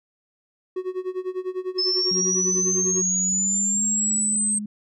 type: tone with tremolo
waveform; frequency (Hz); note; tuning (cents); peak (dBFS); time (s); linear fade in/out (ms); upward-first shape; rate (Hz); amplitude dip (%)
triangle; 370; F#4; 0; -21; 0.76-3.02; 5; sine; 10; 90
type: linear sweep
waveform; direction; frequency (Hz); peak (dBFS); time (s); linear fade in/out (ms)
sine; up; 5200 to 8330; -20; 1.78-4.59; 10
type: tone with pitch glide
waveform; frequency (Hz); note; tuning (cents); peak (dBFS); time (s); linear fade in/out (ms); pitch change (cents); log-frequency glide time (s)
sine; 184.2 to 209.2; F#3 to G#3; -7 to +13; -28; 2.11-4.66; 5; +220; 3.19-3.83
effects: none